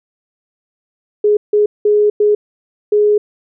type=tone bursts at uneven times; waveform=sine; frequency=417.7 Hz; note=G#4; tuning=10 cents sharp; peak=-8 dBFS; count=5; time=1.24-1.37 / 1.53-1.66 / 1.85-2.1 / 2.2-2.35 / 2.92-3.18 s; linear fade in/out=5 ms; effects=none